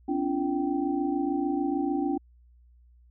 sine tone cluster, 261.4 / 288.1 / 343.6 / 777 Hz, C4 / D4 / F4 / G5, -1 / -33 / -28 / -16 cents, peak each -33 / -27 / -31 / -34 dBFS, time 0.08-2.18 s, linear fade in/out 10 ms, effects added 60 Hz sine -54 dBFS peak until 3.1 s

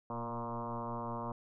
sine tone with frequency modulation, 587.3 Hz, D5, in tune, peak -36 dBFS, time 0.1-1.32 s, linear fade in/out 2 ms, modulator 118 Hz, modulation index 4.6, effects none

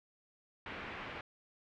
white low-pass noise, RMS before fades -45 dBFS, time 0.66-1.21 s, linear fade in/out 2 ms, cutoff 2500 Hz, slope 24 dB/octave, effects none

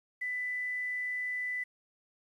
sine tone with quantisation, 1993 Hz, B6, 15 cents sharp, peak -32 dBFS, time 0.21-1.64 s, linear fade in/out 10 ms, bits 10, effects resampled to 32000 Hz

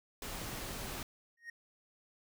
pink noise, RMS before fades -42 dBFS, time 0.22-1.03 s, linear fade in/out 2 ms
triangle tone with exponential growth, 1864.7 Hz, A#6, in tune, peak -38 dBFS, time 1.37-1.5 s, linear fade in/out 5 ms, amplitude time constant 28 ms
effects none

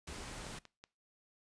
pink noise, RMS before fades -46 dBFS, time 0.07-0.59 s, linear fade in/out 5 ms
click train, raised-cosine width 0.2 ms, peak -34 dBFS, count 4, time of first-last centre 0.28-0.84 s, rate 5.36 Hz
effects noise-tail reverb RT60 0.3 s tail -21 dB re dry + resampled to 22050 Hz

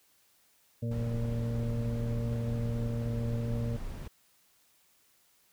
harmonic tone, 116.54 Hz, A#2, in tune, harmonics 1 / 2 / 4 / 5, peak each -31 / -37 / -43 / -45 dBFS, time 0.82-3.77 s, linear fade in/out 10 ms
brown noise, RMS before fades -39 dBFS, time 0.91-4.08 s, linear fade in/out 5 ms
effects white hiss -67 dBFS RMS until 5.52 s

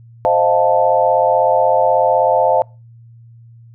sine chord, F dominant seventh, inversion second, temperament equal, 523.3 / 622.3 / 698.5 / 880 Hz, C5 / Eb5 / F5 / A5, 0 / 0 / 0 / 0 cents, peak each -16 dBFS, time 0.25-2.62 s, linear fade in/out 0 ms, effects noise-tail reverb RT60 0.3 s tail -26 dB re dry + added 116 Hz sine -39 dBFS peak until 3.74 s

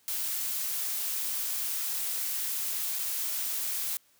blue noise with dropouts, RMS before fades -32 dBFS, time 0.08-3.97 s, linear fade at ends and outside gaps 0 ms, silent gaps 2.987-2.991 s, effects white hiss -65 dBFS RMS until 4.19 s + high-pass 60 Hz 12 dB/octave

